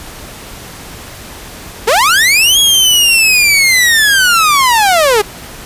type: linear two-way sweep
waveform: sawtooth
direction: up then down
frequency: 395.1 to 3338 to 395.1 Hz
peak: -3 dBFS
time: 1.87-5.22 s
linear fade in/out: 10 ms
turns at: 2.59 s
effects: pink hiss -30 dBFS RMS until 5.65 s + resampled to 32000 Hz